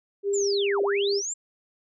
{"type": "tone", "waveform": "sine", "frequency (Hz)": 400.7, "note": "G4", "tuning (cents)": 38, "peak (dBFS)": -22, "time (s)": [0.23, 1.22], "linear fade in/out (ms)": 50}
{"type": "linear two-way sweep", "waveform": "sine", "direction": "down then up", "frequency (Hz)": [7540, 314.4, 7540], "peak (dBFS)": -28, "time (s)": [0.33, 1.34], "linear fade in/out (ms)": 10, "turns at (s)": 0.82}
{"effects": []}